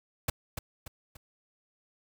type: noise with echo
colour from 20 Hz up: pink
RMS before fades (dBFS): -28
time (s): 0.28-0.3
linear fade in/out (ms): 5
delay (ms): 290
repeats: 3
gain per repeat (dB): -7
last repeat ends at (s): 1.17
effects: none